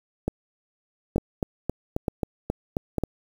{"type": "two click trains", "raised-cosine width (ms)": 2, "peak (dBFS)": [-11, -11], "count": [4, 8], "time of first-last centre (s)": [[0.28, 2.983], [1.16, 3.037]], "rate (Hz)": [1.11, 3.73], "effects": ["7-bit"]}